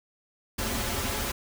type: noise with comb filter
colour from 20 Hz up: pink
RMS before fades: -30 dBFS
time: 0.58-1.32 s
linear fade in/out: 10 ms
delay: 6.4 ms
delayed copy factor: -0.85
effects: none